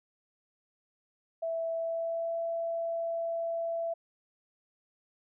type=tone with pitch glide; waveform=sine; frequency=659.3 to 668.1 Hz; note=E5 to E5; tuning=0 to +23 cents; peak=-30 dBFS; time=1.42-3.94 s; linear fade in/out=10 ms; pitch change=+23 cents; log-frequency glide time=1.73-2.37 s; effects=none